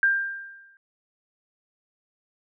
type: tone with exponential decay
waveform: sine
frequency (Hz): 1591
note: G6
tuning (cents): +25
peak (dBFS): -15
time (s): 0.03-0.77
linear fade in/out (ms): 1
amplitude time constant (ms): 160
effects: none